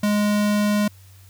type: tone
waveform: square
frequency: 207.7 Hz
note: G#3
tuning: in tune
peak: -18 dBFS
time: 0.03-0.88 s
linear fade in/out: 5 ms
effects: added 95 Hz sine -45 dBFS peak until 1.29 s + white hiss -54 dBFS RMS until 1.29 s